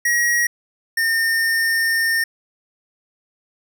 square tone pair in turn, 1900 / 1819.6 Hz, A#6 / A#6, +33 / -42 cents, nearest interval minor second, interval 75 cents, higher first, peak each -16 / -17 dBFS, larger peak first, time 0.05-0.47 / 0.97-2.24 s, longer second, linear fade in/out 5 ms, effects none

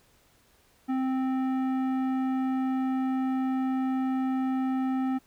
triangle tone with tanh clipping, 261.6 Hz, C4, in tune, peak -27 dBFS, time 0.88-5.19 s, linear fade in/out 20 ms, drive 17 dB, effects pink hiss -63 dBFS RMS until 5.26 s

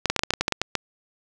clicks, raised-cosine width 0.2 ms, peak -4 dBFS, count 12, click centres 0.057 / 0.1 / 0.163 / 0.193 / 0.235 / 0.306 / 0.337 / 0.41 / 0.481 / 0.523 / 0.616 / 0.753 s, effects none

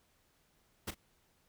pink noise with echo, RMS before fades -38 dBFS, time 0.87-0.91 s, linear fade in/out 10 ms, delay 37 ms, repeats 1, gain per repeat -13 dB, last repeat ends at 0.947 s, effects pink hiss -72 dBFS RMS until 1.48 s

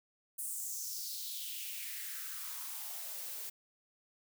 blue noise with high-pass filter sweep, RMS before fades -42 dBFS, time 0.38-3.5 s, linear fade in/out 10 ms, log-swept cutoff 9400 to 410 Hz, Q 3.3, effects none

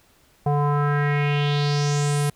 square tone with low-pass filter sweep, 145.4 Hz, D3, 17 cents flat, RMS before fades -21 dBFS, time 0.46-2.3 s, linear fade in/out 5 ms, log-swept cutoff 780 to 11000 Hz, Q 3.6, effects pink hiss -58 dBFS RMS until 2.35 s

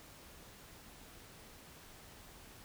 silence, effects pink hiss -56 dBFS RMS until 2.64 s

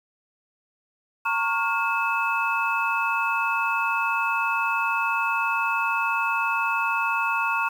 sine tone cluster, 917 / 1108 / 1413 / 2604 Hz, A#5 / C#6 / F6 / E7, -29 / -1 / +20 / -22 cents, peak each -27 dBFS, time 1.25-7.69 s, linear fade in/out 10 ms, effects 8-bit

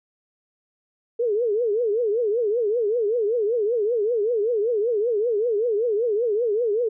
sine tone with vibrato, 445.9 Hz, A4, 23 cents sharp, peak -19 dBFS, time 1.19-6.89 s, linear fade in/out 10 ms, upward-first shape triangle, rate 5.2 Hz, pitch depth 210 cents each way, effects none

